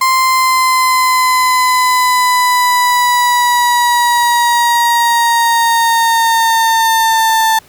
35% pulse linear sweep, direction down, 1046.5 to 886 Hz, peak -7 dBFS, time 0.01-7.59 s, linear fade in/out 5 ms, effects pink hiss -44 dBFS RMS until 7.68 s

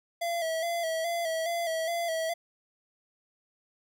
square tone with vibrato, 665 Hz, E5, 15 cents sharp, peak -29 dBFS, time 0.21-2.34 s, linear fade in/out 10 ms, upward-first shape square, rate 2.4 Hz, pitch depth 45 cents each way, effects none

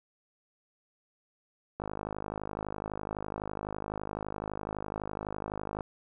click train, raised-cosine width 1 ms, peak -21 dBFS, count 209, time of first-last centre 1.8-5.808 s, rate 51.9 Hz, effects none

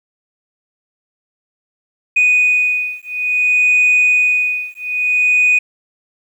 sine beating tone pair, 2483 / 2483.58 Hz, D#7 / D#7, -4 / -4 cents, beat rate 0.58 Hz, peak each -13 dBFS, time 2.16-5.59 s, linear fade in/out 10 ms, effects tanh soft clip ceiling -6 dBFS + 8-bit

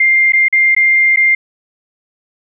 sine tone with dropouts, 2105 Hz, C7, 10 cents sharp, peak -7 dBFS, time 0-1.35 s, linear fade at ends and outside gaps 5 ms, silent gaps 0.322-0.333 / 0.484-0.526 / 0.749-0.764 / 1.161-1.171 s, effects none

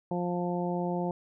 harmonic tone, 176.3 Hz, F3, 17 cents sharp, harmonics 1 / 2 / 3 / 4 / 5, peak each -31 / -34 / -36 / -37 / -38 dBFS, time 0.11-1.11 s, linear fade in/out 2 ms, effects none

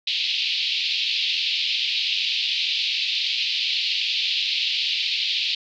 white band-pass noise, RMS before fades -24 dBFS, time 0.07-5.55 s, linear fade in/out 5 ms, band 2500 to 4400 Hz, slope 48 dB/octave, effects none

